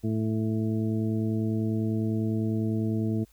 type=harmonic tone; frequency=110 Hz; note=A2; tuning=in tune; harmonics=1 / 2 / 3 / 4 / 6; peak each=-28 / -28 / -32 / -38 / -44 dBFS; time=0.03-3.25 s; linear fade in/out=20 ms; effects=added 50 Hz sine -59 dBFS peak until 3.32 s + white hiss -64 dBFS RMS until 3.32 s